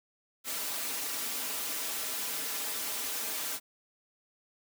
white noise with comb filter, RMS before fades -35 dBFS, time 0.44-3.6 s, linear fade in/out 50 ms, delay 5.5 ms, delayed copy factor -0.85, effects high-pass 200 Hz 12 dB/octave

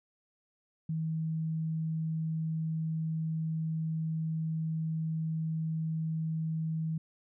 sine tone, 160 Hz, D#3, 49 cents sharp, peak -30 dBFS, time 0.89-6.98 s, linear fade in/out 5 ms, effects none

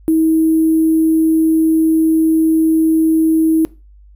sine tone with sample-and-hold, 320 Hz, D#4, 49 cents sharp, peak -9 dBFS, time 0.08-3.65 s, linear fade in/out 0 ms, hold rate 11025 Hz, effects noise-tail reverb RT60 0.3 s tail -21 dB re dry + added 50 Hz sine -40 dBFS peak until 4.15 s

